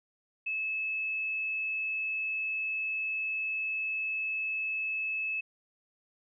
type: tone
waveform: sine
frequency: 2600 Hz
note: E7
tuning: 24 cents flat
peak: -30 dBFS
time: 0.46-5.41 s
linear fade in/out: 10 ms
effects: none